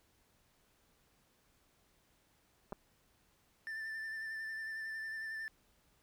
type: clicks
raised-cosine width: 1 ms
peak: -29 dBFS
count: 2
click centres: 2.723 / 2.728 s
type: tone with vibrato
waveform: triangle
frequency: 1775 Hz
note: A6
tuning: 15 cents sharp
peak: -38 dBFS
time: 3.67-5.48 s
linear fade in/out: 0 ms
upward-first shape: sine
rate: 11 Hz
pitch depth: 22 cents each way
effects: pink hiss -72 dBFS RMS until 6.02 s